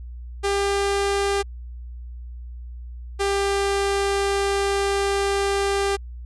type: tone pair in turn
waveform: sawtooth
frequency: 399 / 397.2 Hz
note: G4 / G4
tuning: +31 / +23 cents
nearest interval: unison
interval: 8 cents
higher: first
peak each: -16 dBFS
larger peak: neither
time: 0.43-1.43 / 3.19-5.97 s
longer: second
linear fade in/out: 20 ms
effects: added 60 Hz sine -33 dBFS peak until 6.25 s + resampled to 24000 Hz